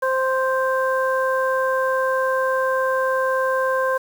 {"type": "harmonic tone", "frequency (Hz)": 523.3, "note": "C5", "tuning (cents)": 0, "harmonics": [1, 2, 3], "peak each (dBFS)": [-20, -23, -25], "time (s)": [0.02, 3.98], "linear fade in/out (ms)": 10, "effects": ["7-bit"]}